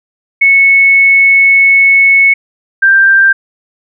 sine tone pair in turn, 2204 / 1578.4 Hz, C#7 / G6, -11 / +11 cents, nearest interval tritone, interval 578 cents, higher first, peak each -3 dBFS, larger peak neither, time 0.41-2.34 / 2.82-3.33 s, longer first, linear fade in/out 10 ms, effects none

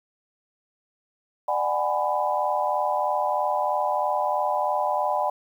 sine chord, G# half-diminished seventh, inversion second, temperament just, 598 / 747.5 / 830.6 / 996.7 Hz, D5 / F#5 / G#5 / B5, +31 / +17 / 0 / +16 cents, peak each -27 dBFS, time 1.48-5.3 s, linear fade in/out 5 ms, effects 9-bit

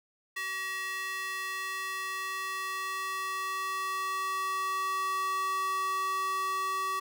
square tone with high-pass filter sweep, 380.8 Hz, F#4, 50 cents sharp, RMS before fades -33 dBFS, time 0.36-7 s, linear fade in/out 10 ms, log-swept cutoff 1700 to 1000 Hz, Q 3.2, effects none

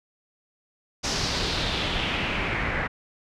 pink noise with low-pass filter sweep, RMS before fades -27 dBFS, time 1.03-2.88 s, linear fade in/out 20 ms, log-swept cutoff 5800 to 1800 Hz, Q 2.8, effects none

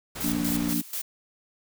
pink noise, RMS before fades -36 dBFS, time 0.15-0.74 s, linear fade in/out 10 ms
blue noise with tremolo, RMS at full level -31 dBFS, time 0.2-1.02 s, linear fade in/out 10 ms, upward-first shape square, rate 4.1 Hz, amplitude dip 80%
sine chord, Bb major, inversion second, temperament just, 174.81 / 233.1 / 291.4 Hz, F3 / Bb3 / D4, +2 / 0 / -13 cents, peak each -31 / -29 / -28 dBFS, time 0.23-0.82 s, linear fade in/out 20 ms
effects none

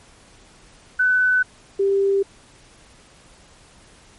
sine tone pair in turn, 1503 / 394.2 Hz, F#6 / G4, +27 / +10 cents, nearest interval octave + major seventh, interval 2317 cents, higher first, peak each -14 / -15 dBFS, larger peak first, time 0.99-1.43 / 1.79-2.23 s, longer neither, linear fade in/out 10 ms, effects pink hiss -50 dBFS RMS until 4.18 s + MP3 48 kbps

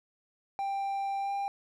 triangle tone with pitch glide, 789 to 797.2 Hz, G5 to G5, +11 to +29 cents, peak -28 dBFS, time 0.59-1.48 s, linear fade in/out 0 ms, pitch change +18 cents, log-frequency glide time 1.2-1.32 s, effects none

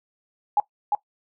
sine tone with echo, 830.6 Hz, G#5, in tune, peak -15 dBFS, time 0.57-0.6 s, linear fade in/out 2 ms, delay 350 ms, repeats 1, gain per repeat -3 dB, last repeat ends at 0.95 s, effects noise-tail reverb RT60 0.1 s tail -17 dB re dry

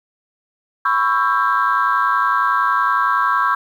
sine chord, C# half-diminished seventh, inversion third, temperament just, 997.9 / 1108.7 / 1330.5 / 1596.6 Hz, B5 / C#6 / E6 / G6, +18 / 0 / +16 / +31 cents, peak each -20 / -17 / -19 / -20 dBFS, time 0.85-3.55 s, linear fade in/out 5 ms, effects tanh soft clip ceiling -6 dBFS + 8-bit

